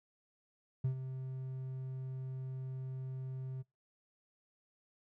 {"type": "tone with ADSR envelope", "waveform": "triangle", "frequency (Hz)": 130.81, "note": "C3", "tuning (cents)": 0, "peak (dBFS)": -26, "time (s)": [0.84, 3.63], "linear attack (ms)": 8, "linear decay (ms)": 97, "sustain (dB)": -11, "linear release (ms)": 22, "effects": ["noise-tail reverb RT60 0.2 s tail -24 dB re dry", "tanh soft clip ceiling -23 dBFS"]}